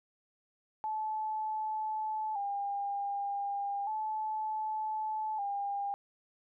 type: tone with vibrato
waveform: sine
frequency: 834 Hz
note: G#5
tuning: 7 cents sharp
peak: -32 dBFS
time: 0.84-5.94 s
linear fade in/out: 0 ms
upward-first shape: square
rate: 0.33 Hz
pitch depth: 65 cents each way
effects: none